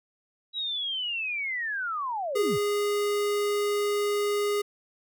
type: linear sweep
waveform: sine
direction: down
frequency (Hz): 3900 to 69.2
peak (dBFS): -28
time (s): 0.53-2.59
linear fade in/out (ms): 50
type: tone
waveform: square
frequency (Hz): 411.5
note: G#4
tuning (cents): -16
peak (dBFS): -25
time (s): 2.35-4.62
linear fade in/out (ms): 10
effects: none